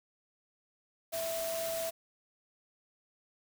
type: tone in noise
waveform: sine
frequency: 659.3 Hz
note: E5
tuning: in tune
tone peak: -34 dBFS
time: 1.12-1.91 s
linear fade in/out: 20 ms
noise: white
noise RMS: -40 dBFS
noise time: 1.12-1.91 s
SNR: +3 dB
effects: none